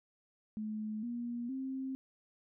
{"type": "tone with pitch steps", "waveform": "sine", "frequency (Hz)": [215, 238.6, 264.7], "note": ["A3", "A#3", "C4"], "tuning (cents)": [-40, 41, 20], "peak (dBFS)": -36, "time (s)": [0.57, 1.95], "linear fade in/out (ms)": 0, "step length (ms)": 460, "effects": []}